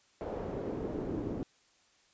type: noise with band-pass filter sweep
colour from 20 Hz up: brown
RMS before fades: -37 dBFS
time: 0.21-1.43 s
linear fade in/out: 0 ms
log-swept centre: 540 to 300 Hz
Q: 1.8
effects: white hiss -67 dBFS RMS until 2.13 s + resampled to 16000 Hz